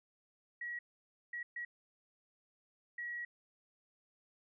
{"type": "tone bursts at uneven times", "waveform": "sine", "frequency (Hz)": 1915, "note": "A#6", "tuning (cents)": 46, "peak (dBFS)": -39, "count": 4, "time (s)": [[0.61, 0.79], [1.33, 1.43], [1.56, 1.65], [2.98, 3.25]], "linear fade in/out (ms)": 5, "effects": []}